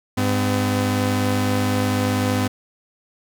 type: tone pair together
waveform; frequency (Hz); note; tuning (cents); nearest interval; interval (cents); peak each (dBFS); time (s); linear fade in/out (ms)
sawtooth; 100.76 / 253.9; G2 / B3; +48 / +48; octave + major third; 1600; -17; 0.17-2.48; 10
effects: none